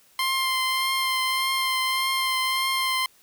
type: tone with vibrato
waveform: 15% pulse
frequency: 1050 Hz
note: C6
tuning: 6 cents sharp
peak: -16 dBFS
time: 0.19-3.06 s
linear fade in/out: 2 ms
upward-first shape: triangle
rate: 1.7 Hz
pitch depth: 21 cents each way
effects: white hiss -58 dBFS RMS until 3.22 s